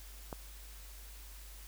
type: click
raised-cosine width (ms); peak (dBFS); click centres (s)
1; -26; 0.328
effects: added 50 Hz sine -49 dBFS peak until 1.67 s + white hiss -55 dBFS RMS until 1.67 s